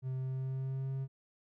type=tone with pitch glide; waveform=triangle; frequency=130.3 to 134.12 Hz; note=C3 to C3; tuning=-7 to +43 cents; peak=-32 dBFS; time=0.02-1.08 s; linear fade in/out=50 ms; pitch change=+50 cents; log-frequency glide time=0.15-0.91 s; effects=none